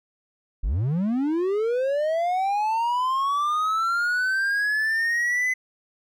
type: linear sweep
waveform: triangle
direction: up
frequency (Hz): 35.2 to 2035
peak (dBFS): -19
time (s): 0.63-5.54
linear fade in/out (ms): 10
effects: none